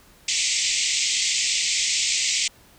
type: band-pass noise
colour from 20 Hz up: white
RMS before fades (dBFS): -23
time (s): 0.28-2.48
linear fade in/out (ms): 5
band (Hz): 2000 to 8000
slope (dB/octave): 96
effects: pink hiss -53 dBFS RMS until 2.78 s